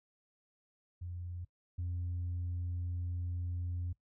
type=tone pair in turn; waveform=sine; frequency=88 / 88 Hz; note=F2 / F2; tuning=+14 / +14 cents; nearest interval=unison; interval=0 cents; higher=neither; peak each=-39 / -33 dBFS; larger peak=second; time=1.01-1.45 / 1.78-3.93 s; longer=second; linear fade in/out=10 ms; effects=noise-tail reverb RT60 0.1 s tail -20 dB re dry + tanh soft clip ceiling -32 dBFS